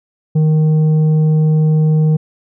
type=tone with tanh clipping; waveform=triangle; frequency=155.56 Hz; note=D#3; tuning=in tune; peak=-10 dBFS; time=0.35-2.17 s; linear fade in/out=10 ms; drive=10 dB; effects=none